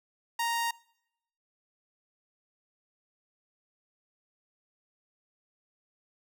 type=tone; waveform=sawtooth; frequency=932.3 Hz; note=A#5; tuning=in tune; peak=-24 dBFS; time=0.39-0.71 s; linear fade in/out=5 ms; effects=noise-tail reverb RT60 0.8 s tail -24 dB re dry